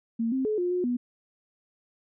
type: tone with pitch steps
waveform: sine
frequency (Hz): 228.8 / 263.5 / 428.2 / 355.5 / 360.2 / 244.7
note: A#3 / C4 / A4 / F4 / F#4 / B3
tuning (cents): -32 / +12 / -47 / +31 / -46 / -16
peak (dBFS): -24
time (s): 0.19-0.97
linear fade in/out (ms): 10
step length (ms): 130
effects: none